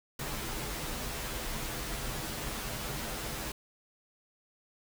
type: noise with comb filter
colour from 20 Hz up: pink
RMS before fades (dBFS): -37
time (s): 0.19-3.52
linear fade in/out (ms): 5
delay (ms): 11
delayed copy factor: -0.7
effects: none